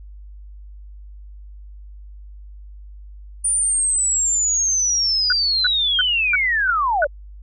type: linear sweep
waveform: sine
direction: down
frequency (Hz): 9397 to 535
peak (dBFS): -16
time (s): 3.44-7.07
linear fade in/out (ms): 10
type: tone bursts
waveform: sine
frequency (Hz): 1480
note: F#6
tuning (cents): 0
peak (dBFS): -15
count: 6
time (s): 5.3-7.044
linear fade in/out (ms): 2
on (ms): 24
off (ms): 320
effects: added 50 Hz sine -36 dBFS peak until 7.42 s